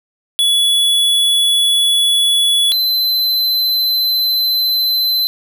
square tone pair in turn, 3402 / 4057 Hz, G#7 / B7, +41 / +46 cents, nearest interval minor third, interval 305 cents, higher second, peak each -11 / -13 dBFS, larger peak first, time 0.39-2.72 / 2.72-5.27 s, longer second, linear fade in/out 0 ms, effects none

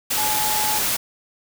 sine tone in noise, 853 Hz, G#5, 46 cents sharp, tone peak -24 dBFS, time 0.17-0.79 s, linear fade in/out 10 ms, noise white, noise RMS -22 dBFS, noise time 0.1-0.97 s, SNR -5 dB, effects none

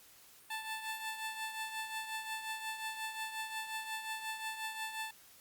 15% pulse tone with tremolo, 880 Hz, A5, in tune, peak -30 dBFS, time 0.5-5.11 s, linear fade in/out 5 ms, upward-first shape triangle, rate 5.6 Hz, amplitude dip 65%, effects white hiss -60 dBFS RMS until 5.4 s + Opus 48 kbps

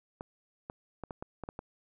clicks, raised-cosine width 1 ms, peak -25 dBFS, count 8, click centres 0.209 / 0.699 / 1.037 / 1.108 / 1.225 / 1.437 / 1.489 / 1.591 s, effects none

